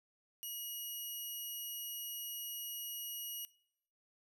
5% pulse tone, 2900 Hz, F#7, 35 cents flat, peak -33 dBFS, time 0.43-3.45 s, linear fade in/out 0 ms, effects noise-tail reverb RT60 0.7 s tail -21 dB re dry

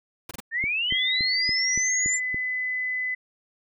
pink noise bursts, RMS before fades -36 dBFS, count 3, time 0.29-0.403 s, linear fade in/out 5 ms, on 21 ms, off 25 ms
sine linear sweep, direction up, 1756 to 7380 Hz, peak -23 dBFS, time 0.51-2.2 s, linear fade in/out 50 ms
click train, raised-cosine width 3 ms, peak -22 dBFS, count 7, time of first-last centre 0.64-2.345 s, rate 3.52 Hz
sine tone with pitch glide, 2027 to 2010 Hz, B6 to B6, +45 to +30 cents, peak -25 dBFS, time 0.9-3.15 s, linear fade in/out 10 ms, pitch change -15 cents, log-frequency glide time 1.34-2.05 s
effects none

